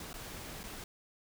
pink noise with dropouts, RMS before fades -45 dBFS, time 0-0.84 s, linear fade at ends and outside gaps 2 ms, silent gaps 0.131-0.14 / 0.633-0.638 s, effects none

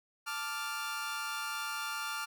sawtooth chord, D minor, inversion second, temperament equal, 880 / 1174.7 / 1396.9 Hz, A5 / D6 / F6, 0 / 0 / 0 cents, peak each -40 / -37 / -34 dBFS, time 0.26-2.26 s, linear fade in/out 20 ms, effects none

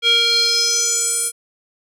square tone with band-pass filter sweep, 466.2 Hz, A#4, in tune, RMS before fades -17 dBFS, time 0.02-1.32 s, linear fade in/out 50 ms, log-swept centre 3000 to 10000 Hz, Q 5.3, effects none

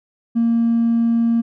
sine tone with hard clipping, 231.6 Hz, A#3, 11 cents flat, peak -14 dBFS, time 0.35-1.42 s, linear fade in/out 20 ms, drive 1 dB, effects none

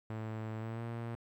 sawtooth tone with pitch glide, 110 to 116.47 Hz, A2 to A#2, 0 to -1 cents, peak -34 dBFS, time 0.1-1.15 s, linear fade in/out 0 ms, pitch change +99 cents, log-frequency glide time 0.58-0.82 s, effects low-pass 2000 Hz 12 dB/octave + 12-bit

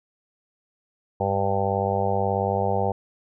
harmonic tone, 98.4 Hz, G2, 7 cents sharp, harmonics 1 / 2 / 4 / 5 / 6 / 7 / 8 / 9, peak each -28 / -31 / -31 / -27 / -30 / -30 / -27 / -32 dBFS, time 1.2-2.92 s, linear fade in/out 5 ms, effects none

